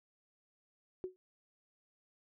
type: tone with exponential decay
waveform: sine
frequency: 370 Hz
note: F#4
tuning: in tune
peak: -33 dBFS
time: 1.04-1.16 s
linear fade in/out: 0 ms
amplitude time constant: 26 ms
effects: none